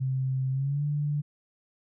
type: tone with pitch glide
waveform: sine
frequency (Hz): 131.6 to 146.87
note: C3 to D3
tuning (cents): +10 to 0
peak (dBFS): -25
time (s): 0-1.22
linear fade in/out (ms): 20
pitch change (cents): +190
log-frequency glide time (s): 0.51-0.84
effects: none